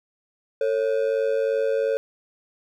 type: ring-modulated tone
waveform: triangle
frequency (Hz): 499.5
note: B4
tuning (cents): +20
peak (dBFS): -15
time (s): 0.61-1.97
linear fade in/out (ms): 0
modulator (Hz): 51.4
effects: none